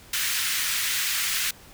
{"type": "high-pass noise", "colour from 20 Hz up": "pink", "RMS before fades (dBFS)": -26, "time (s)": [0.13, 1.51], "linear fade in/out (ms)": 5, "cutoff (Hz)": 1600, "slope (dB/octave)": 24, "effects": ["pink hiss -49 dBFS RMS until 1.73 s"]}